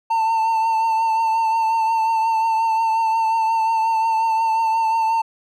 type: tone with vibrato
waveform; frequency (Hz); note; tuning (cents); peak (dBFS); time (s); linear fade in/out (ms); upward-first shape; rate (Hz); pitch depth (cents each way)
triangle; 897; A5; +33; -14; 0.1-5.22; 10; triangle; 5.6; 34
effects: none